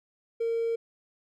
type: tone with hard clipping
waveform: triangle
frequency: 459.9 Hz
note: A#4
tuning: 23 cents flat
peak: -26 dBFS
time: 0.4-0.76 s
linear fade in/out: 10 ms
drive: 4 dB
effects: none